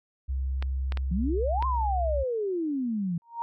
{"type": "tone with pitch glide", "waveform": "sine", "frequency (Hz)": [66.2, 65.14], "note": ["C2", "C2"], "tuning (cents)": [21, -7], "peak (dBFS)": -26, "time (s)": [0.28, 2.24], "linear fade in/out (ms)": 20, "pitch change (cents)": -28, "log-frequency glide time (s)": [1.3, 1.47]}
{"type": "clicks", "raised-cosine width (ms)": 0.3, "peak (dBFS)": -19, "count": 4, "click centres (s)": [0.625, 0.922, 0.973, 1.625]}
{"type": "exponential two-way sweep", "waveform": "sine", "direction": "up then down", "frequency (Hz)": [163.5, 1073, 163.5], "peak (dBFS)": -26, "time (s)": [1.11, 3.18], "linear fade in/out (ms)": 5, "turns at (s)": 1.66}
{"type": "tone with exponential growth", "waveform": "sine", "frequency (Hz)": 932.3, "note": "A#5", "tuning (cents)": 0, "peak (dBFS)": -25, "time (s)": [3.22, 3.42], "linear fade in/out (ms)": 0, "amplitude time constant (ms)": 43}
{"effects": []}